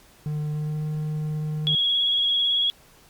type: tone with pitch glide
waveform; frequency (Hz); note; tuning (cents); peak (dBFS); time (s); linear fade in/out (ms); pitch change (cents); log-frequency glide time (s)
triangle; 150.6 to 153.06; D3 to D#3; +44 to -28; -23; 0.26-1.75; 0; +28; 0.5-0.83
type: tone with vibrato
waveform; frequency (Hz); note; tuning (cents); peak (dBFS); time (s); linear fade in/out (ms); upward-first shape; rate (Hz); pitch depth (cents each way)
sine; 3322; G#7; 0; -19; 1.67-2.7; 0; sine; 18; 28
effects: pink hiss -54 dBFS RMS until 3.09 s + Opus 48 kbps